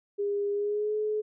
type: tone with pitch glide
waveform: sine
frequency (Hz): 406 to 426.4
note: G#4 to G#4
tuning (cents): -39 to +46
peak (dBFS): -26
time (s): 0.18-1.22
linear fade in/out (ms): 20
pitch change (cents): +85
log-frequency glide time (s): 0.52-0.95
effects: none